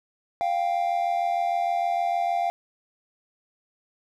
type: tone pair together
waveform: triangle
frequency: 698.5 / 785 Hz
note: F5 / G5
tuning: 0 / +2 cents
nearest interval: major second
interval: 202 cents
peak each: -22 / -25 dBFS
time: 0.41-2.5 s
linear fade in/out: 0 ms
effects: none